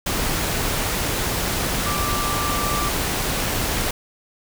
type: tone in noise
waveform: sine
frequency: 1174.7 Hz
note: D6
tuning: in tune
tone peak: -25 dBFS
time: 1.86-2.89 s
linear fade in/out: 5 ms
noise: pink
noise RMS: -23 dBFS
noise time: 0.06-3.91 s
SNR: -5 dB
effects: none